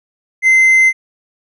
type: tone with hard clipping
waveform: sine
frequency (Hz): 2069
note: C7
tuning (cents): -20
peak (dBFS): -7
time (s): 0.42-0.93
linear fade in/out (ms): 50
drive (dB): 2
effects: none